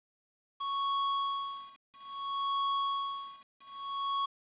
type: tone with tremolo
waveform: square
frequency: 1108.7 Hz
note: C#6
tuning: in tune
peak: -29 dBFS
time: 0.6-4.26 s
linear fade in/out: 10 ms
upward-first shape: sine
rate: 0.6 Hz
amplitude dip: 100%
effects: resampled to 8000 Hz + 10-bit